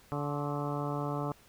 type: harmonic tone with a mistuned harmonic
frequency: 144.7 Hz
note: D3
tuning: 25 cents flat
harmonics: 1 / 2 / 3 / 4 / 5 / 6 / 7 / 8 / 9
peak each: -35 / -38 / -40 / -41 / -42 / -43 / -43 / -44 / -45 dBFS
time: 0.12-1.32 s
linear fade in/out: 0 ms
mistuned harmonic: 7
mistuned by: +65 cents
effects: pink hiss -60 dBFS RMS until 1.48 s